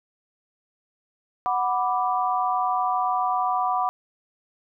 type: chord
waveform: sine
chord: B minor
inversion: second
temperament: equal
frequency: 740 / 987.8 / 1174.7 Hz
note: F#5 / B5 / D6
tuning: 0 / 0 / 0 cents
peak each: -24 / -26 / -26 dBFS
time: 1.46-3.89 s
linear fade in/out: 0 ms
effects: none